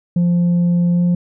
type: tone with pitch glide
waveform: sine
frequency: 174.2 to 175.72 Hz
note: F3 to F3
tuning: -4 to +11 cents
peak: -9 dBFS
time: 0.16-1.15 s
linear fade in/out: 5 ms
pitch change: +15 cents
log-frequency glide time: 0.92-1.03 s
effects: tanh soft clip ceiling -11 dBFS